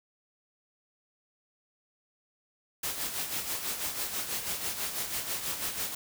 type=noise with tremolo; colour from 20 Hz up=white; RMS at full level=-32 dBFS; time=2.83-5.95 s; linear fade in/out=5 ms; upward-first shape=sine; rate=6.1 Hz; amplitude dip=55%; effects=none